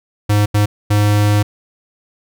square tone bursts at uneven times, 103.83 Hz, G#2, in tune, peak -11 dBFS, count 3, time 0.29-0.46 / 0.54-0.66 / 0.9-1.43 s, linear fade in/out 10 ms, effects none

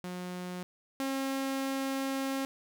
sawtooth tone pair in turn, 180 / 269.7 Hz, F#3 / C#4, -47 / -47 cents, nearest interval perfect fifth, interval 700 cents, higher second, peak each -33 / -27 dBFS, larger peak second, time 0.04-0.63 / 1-2.45 s, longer second, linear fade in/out 0 ms, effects none

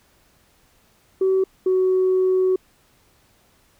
sine tone pair in turn, 380.1 / 372.9 Hz, F#4 / F#4, +47 / +14 cents, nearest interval unison, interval 33 cents, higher first, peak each -14 dBFS, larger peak neither, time 1.21-1.44 / 1.66-2.56 s, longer second, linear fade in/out 5 ms, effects tanh soft clip ceiling -12 dBFS + pink hiss -59 dBFS RMS until 3.79 s

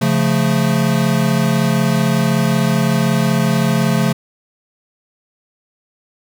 square chord, Db augmented, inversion none, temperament equal, 138.59 / 174.61 / 220 Hz, Db3 / F3 / A3, 0 / 0 / 0 cents, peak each -18 dBFS, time 0.01-4.13 s, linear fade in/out 10 ms, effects none

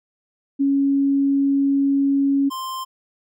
sine / square tone pair in turn, 277.2 / 1046.6 Hz, C#4 / C6, 0 / 0 cents, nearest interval octave + major seventh, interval 2300 cents, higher second, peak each -15 / -27 dBFS, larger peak first, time 0.59-2.5 / 2.5-2.85 s, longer first, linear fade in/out 20 ms, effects none

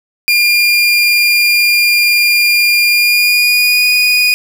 30% pulse tone with pitch glide, 2407 to 2468 Hz, D7 to D#7, +42 to -15 cents, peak -5 dBFS, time 0.28-4.34 s, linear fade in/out 0 ms, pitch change +43 cents, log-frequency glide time 2.87-3.88 s, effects 7-bit

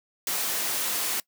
white high-pass noise, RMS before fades -28 dBFS, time 0.27-1.2 s, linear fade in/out 2 ms, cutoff 220 Hz, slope 12 dB/octave, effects noise-tail reverb RT60 0.1 s tail -22 dB re dry

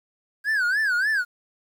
triangle tone with vibrato, 1588 Hz, G6, 22 cents sharp, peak -18 dBFS, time 0.44-1.25 s, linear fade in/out 50 ms, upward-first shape sine, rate 3.4 Hz, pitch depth 190 cents each way, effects 9-bit

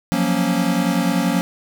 square chord, Gb major seventh, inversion third, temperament equal, 174.61 / 185 / 233.1 / 277.2 Hz, F3 / Gb3 / Bb3 / Db4, 0 / 0 / 0 / 0 cents, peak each -23 dBFS, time 0.12-1.41 s, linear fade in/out 0 ms, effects none

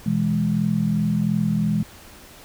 sine chord, E major, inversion second, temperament equal, 123.47 / 164.81 / 207.7 Hz, B2 / E3 / G#3, 0 / 0 / 0 cents, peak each -27 / -22 / -21 dBFS, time 0.06-1.83 s, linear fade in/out 5 ms, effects pink hiss -45 dBFS RMS until 2.44 s

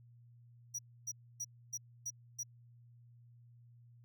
square tone bursts, 5800 Hz, F#8, 35 cents flat, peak -38 dBFS, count 6, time 0.74-2.434 s, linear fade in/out 10 ms, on 49 ms, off 280 ms, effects added 119 Hz sine -58 dBFS peak until 4.04 s

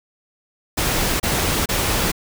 pink noise bursts, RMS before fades -20 dBFS, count 3, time 0.77-2.118 s, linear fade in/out 10 ms, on 430 ms, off 29 ms, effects none

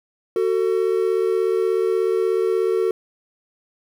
triangle tone pair together, 373.4 / 450 Hz, F#4 / A4, +16 / +39 cents, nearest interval minor third, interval 323 cents, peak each -18 dBFS, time 0.36-2.91 s, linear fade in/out 2 ms, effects 8-bit

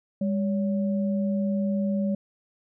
sine tone pair together, 201.1 / 564.9 Hz, G3 / C#5, +44 / +33 cents, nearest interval octave + tritone, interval 1789 cents, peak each -23 / -32 dBFS, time 0.21-2.15 s, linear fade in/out 5 ms, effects none

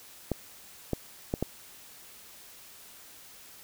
clicks, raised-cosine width 2 ms, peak -14 dBFS, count 4, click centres 0.317 / 0.933 / 1.339 / 1.426 s, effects white hiss -51 dBFS RMS until 3.63 s

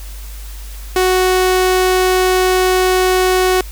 sawtooth tone, 370 Hz, F#4, in tune, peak -7 dBFS, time 0.96-3.61 s, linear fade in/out 2 ms, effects added 50 Hz sine -27 dBFS peak until 3.71 s + white hiss -38 dBFS RMS until 3.71 s

